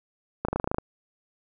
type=clicks; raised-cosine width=1 ms; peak=-12 dBFS; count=10; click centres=0.45 / 0.485 / 0.53 / 0.56 / 0.599 / 0.643 / 0.675 / 0.715 / 0.745 / 0.784 s; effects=none